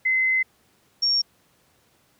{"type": "tone pair in turn", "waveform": "sine", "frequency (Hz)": [2052, 5529], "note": ["C7", "F8"], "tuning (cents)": [-34, -18], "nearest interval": "octave + perfect fourth", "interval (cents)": 1716, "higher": "second", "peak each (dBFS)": -18, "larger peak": "neither", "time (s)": [[0.05, 0.43], [1.02, 1.22]], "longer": "first", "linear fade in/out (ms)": 10, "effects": ["pink hiss -62 dBFS RMS until 2.19 s", "high-pass 80 Hz 12 dB/octave"]}